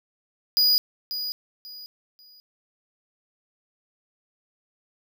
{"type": "tone with echo", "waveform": "square", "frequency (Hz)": 4916, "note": "D#8", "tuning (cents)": -22, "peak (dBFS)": -17, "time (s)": [0.57, 0.78], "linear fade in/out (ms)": 0, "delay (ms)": 540, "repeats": 3, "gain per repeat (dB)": -11, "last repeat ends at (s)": 2.4, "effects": []}